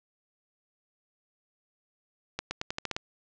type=accelerating click train; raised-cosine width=0.2 ms; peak=-14 dBFS; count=8; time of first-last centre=2.39-2.965 s; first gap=120 ms; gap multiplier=0.87; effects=low-pass 7000 Hz 12 dB/octave